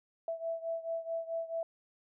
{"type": "beating tone pair", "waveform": "sine", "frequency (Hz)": [659.3, 663.9], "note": ["E5", "E5"], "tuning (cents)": [0, 12], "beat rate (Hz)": 4.6, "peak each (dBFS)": [-36, -39], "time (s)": [0.28, 1.63], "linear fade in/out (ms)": 2, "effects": []}